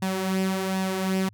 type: tone with flanger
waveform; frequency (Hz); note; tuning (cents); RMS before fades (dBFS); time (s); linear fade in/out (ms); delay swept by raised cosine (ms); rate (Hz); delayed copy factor
sawtooth; 189.6; F#3; +43; -26; 0.02-1.29; 5; 1.1 to 4.9; 1.3; +0.5
effects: added 104 Hz sine -50 dBFS peak until 1.33 s